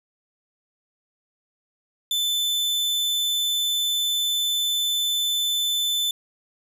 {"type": "tone", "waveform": "40% pulse", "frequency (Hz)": 3520, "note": "A7", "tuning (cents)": 0, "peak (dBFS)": -20, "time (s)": [2.11, 6.11], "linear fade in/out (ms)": 2, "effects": []}